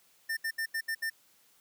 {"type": "tone bursts at uneven times", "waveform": "square", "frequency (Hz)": 1800, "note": "A6", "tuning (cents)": 39, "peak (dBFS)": -31, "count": 6, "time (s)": [[0.29, 0.37], [0.44, 0.51], [0.58, 0.66], [0.74, 0.81], [0.88, 0.95], [1.02, 1.1]], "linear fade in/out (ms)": 10, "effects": ["white hiss -65 dBFS RMS until 1.6 s", "high-pass 100 Hz 12 dB/octave"]}